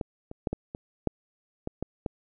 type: clicks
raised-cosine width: 2 ms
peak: -17 / -26 / -13 / -16 / -22 / -11 / -18 / -17 / -16 dBFS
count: 9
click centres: 0.012 / 0.314 / 0.472 / 0.53 / 0.749 / 1.073 / 1.674 / 1.826 / 2.062 s
effects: none